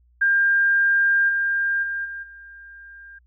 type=tone with level steps; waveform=sine; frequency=1600 Hz; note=G6; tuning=35 cents sharp; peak=-15 / -19 / -24 / -30 / -40 dBFS; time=0.21-3.19 s; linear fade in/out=10 ms; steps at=1.28 / 1.82 / 2.04 / 2.22 s; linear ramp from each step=20 ms; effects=added 60 Hz sine -55 dBFS peak until 3.26 s